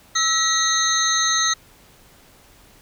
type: tone cluster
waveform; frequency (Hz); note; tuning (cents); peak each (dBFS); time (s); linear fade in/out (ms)
sine; 1307 / 1921 / 3793 / 4140 / 6310; E6 / B6 / A#7 / C8 / G8; -15 / -48 / +29 / -19 / +10; -23 / -24 / -23 / -25 / -21; 0.15-1.54; 10
effects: tanh soft clip ceiling -5 dBFS + pink hiss -51 dBFS RMS until 2.81 s